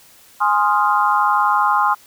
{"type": "chord", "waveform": "sine", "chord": "F minor seventh", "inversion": "first", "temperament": "equal", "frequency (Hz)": [830.6, 1046.5, 1244.5, 1396.9], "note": ["Ab5", "C6", "Eb6", "F6"], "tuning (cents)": [0, 0, 0, 0], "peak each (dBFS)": [-18, -17, -19, -22], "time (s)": [0.4, 1.95], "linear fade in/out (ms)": 20, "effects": ["white hiss -48 dBFS RMS until 2.06 s"]}